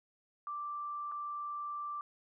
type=tone with dropouts; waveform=sine; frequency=1174.7 Hz; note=D6; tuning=in tune; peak=-37 dBFS; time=0.47-2.01 s; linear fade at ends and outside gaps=1 ms; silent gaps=1.116-1.12 s; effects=none